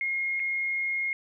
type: tone with dropouts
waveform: sine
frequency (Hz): 2146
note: C7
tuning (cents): +43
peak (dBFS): -26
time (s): 0.01-1.13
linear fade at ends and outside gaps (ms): 1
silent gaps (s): 0.396-0.4
effects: none